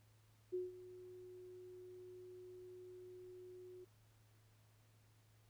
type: tone with ADSR envelope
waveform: sine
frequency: 364.5 Hz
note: F#4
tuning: 26 cents flat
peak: -37 dBFS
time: 0.52-3.85 s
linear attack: 23 ms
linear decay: 170 ms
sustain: -16 dB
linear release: 12 ms
effects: added 108 Hz sine -68 dBFS peak until 5.49 s + pink hiss -75 dBFS RMS until 5.49 s